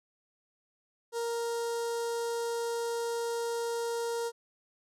sawtooth tone with notch filter, 466.5 Hz, A#4, 1 cent sharp, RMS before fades -33 dBFS, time 1.12-4.32 s, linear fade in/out 50 ms, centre 2300 Hz, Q 0.7, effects low-pass 11000 Hz 12 dB/octave

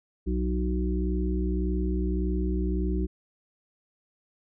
harmonic tone, 61.74 Hz, B1, in tune, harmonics 1 / 3 / 5 / 6, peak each -26 / -31 / -33 / -34 dBFS, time 0.26-3.07 s, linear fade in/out 20 ms, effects none

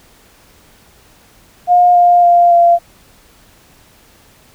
sine tone with pitch steps, 712 / 704.2 / 696.5 / 688.9 Hz, F5 / F5 / F5 / F5, +33 / +14 / -5 / -24 cents, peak -5 dBFS, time 1.67-2.79 s, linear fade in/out 50 ms, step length 280 ms, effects pink hiss -47 dBFS RMS until 4.54 s

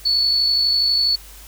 sine tone with amplitude modulation, 4433 Hz, C#8, 1 cent flat, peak -13 dBFS, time 0.05-1.16 s, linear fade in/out 10 ms, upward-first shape sine, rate 52.2 Hz, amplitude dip 35%, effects added 50 Hz sine -41 dBFS peak until 1.47 s + white hiss -43 dBFS RMS until 1.47 s

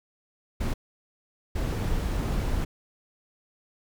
brown noise bursts at uneven times, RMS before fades -27 dBFS, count 2, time 0.6-0.74 / 1.55-2.65 s, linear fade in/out 10 ms, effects none

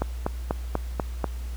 click train, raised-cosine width 1 ms, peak -10 dBFS, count 6, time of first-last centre 0.02-1.242 s, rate 4.09 Hz, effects added 60 Hz sine -30 dBFS peak until 1.56 s + pink hiss -49 dBFS RMS until 1.56 s

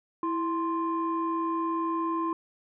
sine tone pair together, 329.6 / 1046.5 Hz, E4 / C6, 0 / 0 cents, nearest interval octave + minor sixth, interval 2000 cents, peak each -28 dBFS, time 0.23-2.33 s, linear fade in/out 2 ms, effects tanh soft clip ceiling -20 dBFS

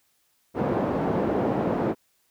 pink band-pass noise, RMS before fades -25 dBFS, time 0.54-1.95 s, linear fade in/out 50 ms, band 210 to 640 Hz, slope 12 dB/octave, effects white hiss -68 dBFS RMS until 2.3 s

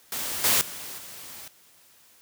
white noise with level steps, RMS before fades -31 / -21 / -38 / -42 dBFS, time 0.12-1.48 s, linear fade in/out 2 ms, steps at 0.44 / 0.61 / 0.98 s, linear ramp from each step 2 ms, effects white hiss -57 dBFS RMS until 2.21 s + high-pass 60 Hz 12 dB/octave

